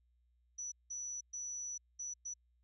sine tone bursts at uneven times, 5920 Hz, F#8, in tune, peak -40 dBFS, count 5, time 0.58-0.72 / 0.9-1.21 / 1.33-1.78 / 1.99-2.14 / 2.25-2.34 s, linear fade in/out 10 ms, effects added 60 Hz sine -70 dBFS peak until 2.63 s

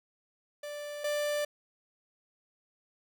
45% pulse tone pair in turn, 587.3 / 589.6 Hz, D5 / D5, 0 / +7 cents, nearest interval unison, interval 7 cents, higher second, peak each -38 / -29 dBFS, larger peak second, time 0.63-1.04 / 1.04-1.45 s, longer neither, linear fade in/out 5 ms, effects none

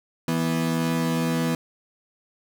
35% pulse tone pair together, 164.2 / 246 Hz, E3 / B3, -6 / -7 cents, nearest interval perfect fifth, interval 699 cents, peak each -23 dBFS, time 0.28-1.55 s, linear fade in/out 2 ms, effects none

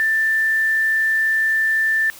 sine tone, 1774 Hz, A6, 14 cents sharp, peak -15 dBFS, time 0-2.1 s, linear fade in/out 0 ms, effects white hiss -41 dBFS RMS until 2.19 s

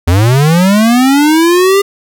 square linear sweep, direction up, 81 to 404 Hz, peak -6 dBFS, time 0.07-1.82 s, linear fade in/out 10 ms, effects none

